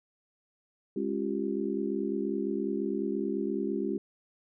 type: harmonic tone with a mistuned harmonic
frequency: 68.9 Hz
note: C#2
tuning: 10 cents flat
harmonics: 3 / 4 / 5 / 6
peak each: -34 / -34 / -34 / -34 dBFS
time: 0.96-3.98 s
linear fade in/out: 5 ms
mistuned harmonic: 6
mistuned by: -100 cents
effects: none